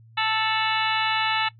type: harmonic tone with a mistuned harmonic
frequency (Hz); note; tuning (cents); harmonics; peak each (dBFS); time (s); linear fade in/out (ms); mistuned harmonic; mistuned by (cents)
440; A4; 0; 2 / 3 / 4 / 5 / 6 / 7 / 8 / 9; -26 / -28 / -29 / -30 / -31 / -31 / -32 / -33; 0.17-1.49; 10; 7; -86
effects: noise-tail reverb RT60 0.1 s tail -19 dB re dry + added 113 Hz sine -48 dBFS peak until 1.59 s